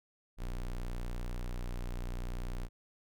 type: tone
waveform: square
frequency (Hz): 30.26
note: B0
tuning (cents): -34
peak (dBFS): -36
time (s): 0.37-2.69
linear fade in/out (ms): 50
effects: none